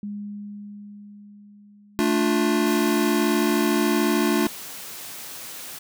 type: tone with exponential decay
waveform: sine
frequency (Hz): 205.3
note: G#3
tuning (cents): -20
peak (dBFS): -28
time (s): 0.03-3.53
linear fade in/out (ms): 2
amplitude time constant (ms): 760
type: chord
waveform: square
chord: D minor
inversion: second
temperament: just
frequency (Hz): 220.2 / 293.7 / 352.4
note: A3 / D4 / F4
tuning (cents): +2 / 0 / +16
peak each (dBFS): -24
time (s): 1.99-4.47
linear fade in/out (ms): 0
type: high-pass noise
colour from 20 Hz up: white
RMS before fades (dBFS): -37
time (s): 2.66-5.79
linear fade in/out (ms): 10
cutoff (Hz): 110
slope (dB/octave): 24
effects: none